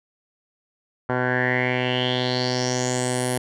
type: tone with low-pass filter sweep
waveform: 10% pulse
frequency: 125.7 Hz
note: B2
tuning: 31 cents sharp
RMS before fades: -23 dBFS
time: 1.09-3.38 s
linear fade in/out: 5 ms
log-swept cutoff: 1300 to 11000 Hz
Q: 6.1
effects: none